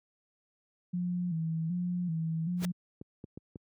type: tone with vibrato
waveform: sine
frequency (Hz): 169.7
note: F3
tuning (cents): -49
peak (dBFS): -29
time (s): 0.93-2.72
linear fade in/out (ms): 10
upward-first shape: square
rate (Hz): 1.3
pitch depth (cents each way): 79
type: noise with exponential growth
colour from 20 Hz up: pink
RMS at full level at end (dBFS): -32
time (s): 2.57-2.65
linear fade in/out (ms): 0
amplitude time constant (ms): 17
type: clicks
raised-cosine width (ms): 3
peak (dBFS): -29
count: 5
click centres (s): 2.623 / 3.014 / 3.241 / 3.375 / 3.558
effects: high-pass 100 Hz 12 dB/octave